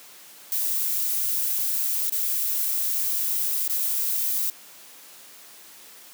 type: noise with dropouts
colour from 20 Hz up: violet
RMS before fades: -25 dBFS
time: 0.52-4.5 s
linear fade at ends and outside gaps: 1 ms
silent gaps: 2.097-2.122 / 3.678-3.697 s
effects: white hiss -47 dBFS RMS until 6.13 s + high-pass 200 Hz 12 dB/octave